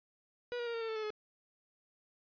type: tone with pitch steps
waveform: 45% pulse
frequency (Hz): 486.2 / 477 / 468 / 459.2 / 450.5 / 442 / 433.7 / 425.5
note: B4 / A#4 / A#4 / A#4 / A4 / A4 / A4 / G#4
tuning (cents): -27 / +40 / +7 / -26 / +41 / +8 / -25 / +42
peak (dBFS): -36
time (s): 0.52-1.104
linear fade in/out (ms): 0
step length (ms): 73
effects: resampled to 11025 Hz